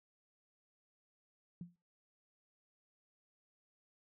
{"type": "tone with exponential decay", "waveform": "sine", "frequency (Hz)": 174.61, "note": "F3", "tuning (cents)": 0, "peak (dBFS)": -40, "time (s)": [1.61, 1.76], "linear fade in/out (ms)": 2, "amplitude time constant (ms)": 32, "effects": ["noise-tail reverb RT60 0.3 s tail -22 dB re dry"]}